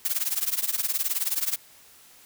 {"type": "noise with tremolo", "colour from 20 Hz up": "blue", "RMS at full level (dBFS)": -23, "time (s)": [0.05, 1.56], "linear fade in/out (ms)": 0, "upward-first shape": "triangle", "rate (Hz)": 19, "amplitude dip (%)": 95, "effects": ["white hiss -53 dBFS RMS until 2.25 s"]}